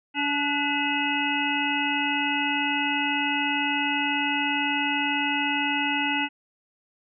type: harmonic tone with a mistuned harmonic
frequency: 287 Hz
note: D4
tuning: 40 cents flat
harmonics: 1 / 3 / 5 / 7 / 9 / 10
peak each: -29 / -29 / -32 / -31 / -28 / -31 dBFS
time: 0.14-6.29 s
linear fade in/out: 50 ms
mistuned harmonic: 5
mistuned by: +51 cents
effects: none